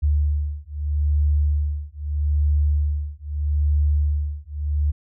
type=beating tone pair; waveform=sine; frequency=73.42 / 74.21 Hz; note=D2 / D2; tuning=0 / +19 cents; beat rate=0.79 Hz; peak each=-21 dBFS; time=0.02-4.92 s; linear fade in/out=20 ms; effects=none